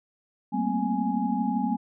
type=tone cluster; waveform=sine; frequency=191.7 / 223.9 / 236.3 / 262.1 / 833 Hz; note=G3 / A3 / A#3 / C4 / G#5; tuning=-38 / +30 / +24 / +3 / +5 cents; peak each=-30 dBFS; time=0.52-1.77 s; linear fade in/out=20 ms; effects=none